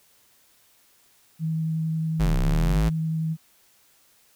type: tone with vibrato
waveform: sine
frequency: 160 Hz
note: D#3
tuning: 49 cents sharp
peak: -23 dBFS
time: 1.39-3.37 s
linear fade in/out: 50 ms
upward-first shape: sine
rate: 11 Hz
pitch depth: 9 cents each way
type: exponential two-way sweep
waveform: square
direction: down then up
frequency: 58.27 to 30.87 to 58.27 Hz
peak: -21 dBFS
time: 2.19-2.9 s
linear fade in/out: 20 ms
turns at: 2.38 s
effects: white hiss -60 dBFS RMS until 4.35 s